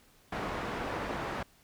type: low-pass noise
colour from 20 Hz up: white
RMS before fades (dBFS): -36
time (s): 0.32-1.43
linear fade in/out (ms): 5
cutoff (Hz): 1200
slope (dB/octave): 12
effects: pink hiss -63 dBFS RMS until 1.63 s